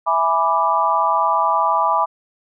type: chord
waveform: sine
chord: E dominant seventh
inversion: none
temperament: equal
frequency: 659.3 / 830.6 / 987.8 / 1174.7 Hz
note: E5 / G#5 / B5 / D6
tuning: 0 / 0 / 0 / 0 cents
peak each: -23 / -21 / -18 / -19 dBFS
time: 0.06-2.06 s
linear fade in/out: 20 ms
effects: none